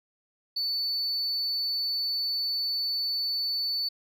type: tone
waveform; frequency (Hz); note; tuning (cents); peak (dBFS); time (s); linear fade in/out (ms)
sine; 4490; C#8; +21; -24; 0.56-3.89; 10
effects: tanh soft clip ceiling -25 dBFS + 11-bit